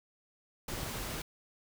pink noise, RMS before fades -39 dBFS, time 0.68-1.22 s, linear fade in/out 5 ms
clicks, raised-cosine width 5 ms, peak -28 dBFS, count 2, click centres 0.738 / 0.832 s
effects none

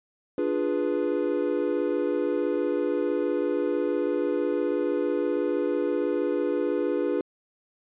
triangle chord, D diminished seventh, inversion none, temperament equal, 293.7 / 349.2 / 415.3 / 493.9 Hz, D4 / F4 / Ab4 / Cb5, 0 / 0 / 0 / 0 cents, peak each -27 dBFS, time 0.38-7.21 s, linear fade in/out 2 ms, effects resampled to 8000 Hz

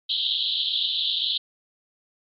pink band-pass noise, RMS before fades -25 dBFS, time 0.09-1.38 s, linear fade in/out 10 ms, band 3100 to 4100 Hz, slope 96 dB/octave, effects MP3 64 kbps

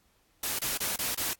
white noise bursts, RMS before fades -31 dBFS, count 5, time 0.43-1.334 s, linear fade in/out 5 ms, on 160 ms, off 26 ms, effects pink hiss -68 dBFS RMS until 1.39 s + AAC 64 kbps

